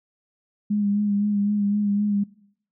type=tone with vibrato; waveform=sine; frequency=205 Hz; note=G#3; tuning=22 cents flat; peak=-19 dBFS; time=0.7-2.24 s; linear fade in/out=10 ms; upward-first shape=sine; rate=3.9 Hz; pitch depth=31 cents each way; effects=noise-tail reverb RT60 0.7 s tail -21 dB re dry